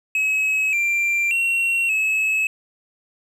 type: tone with pitch steps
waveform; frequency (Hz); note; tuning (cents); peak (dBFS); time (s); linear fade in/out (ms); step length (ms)
triangle; 2563 / 2368 / 2733 / 2583; E7 / D7 / F7 / E7; -49 / +14 / -38 / -36; -16; 0.15-2.47; 2; 580
effects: none